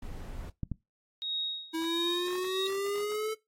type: noise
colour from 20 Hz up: brown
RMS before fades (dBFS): -40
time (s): 0.02-0.5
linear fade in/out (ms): 5
type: clicks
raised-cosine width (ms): 5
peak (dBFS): -21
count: 2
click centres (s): 0.633 / 0.717
type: tone with tremolo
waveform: sine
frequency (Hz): 3764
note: A#7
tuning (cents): +16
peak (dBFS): -29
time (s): 1.22-2.67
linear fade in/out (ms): 0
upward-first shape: sine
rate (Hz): 1.5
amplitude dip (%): 90
type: exponential sweep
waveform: square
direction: up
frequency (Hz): 322.5 to 440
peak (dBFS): -31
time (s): 1.73-3.35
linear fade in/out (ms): 20
effects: noise-tail reverb RT60 0.2 s tail -21 dB re dry + AAC 48 kbps